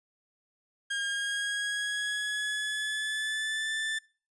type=tone with pitch glide; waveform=30% pulse; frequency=1619 to 1765.5 Hz; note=G#6 to A6; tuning=-45 to +5 cents; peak=-27 dBFS; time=0.9-3.99 s; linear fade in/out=10 ms; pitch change=+150 cents; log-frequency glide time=1.07-3.72 s; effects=noise-tail reverb RT60 0.4 s tail -24 dB re dry + resampled to 22050 Hz